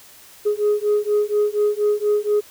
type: beating tone pair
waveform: sine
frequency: 415.3 / 419.5 Hz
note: G#4 / G#4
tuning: 0 / +17 cents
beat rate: 4.2 Hz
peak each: -18 dBFS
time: 0.45-2.41 s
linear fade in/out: 20 ms
effects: tanh soft clip ceiling -12 dBFS + white hiss -46 dBFS RMS until 2.5 s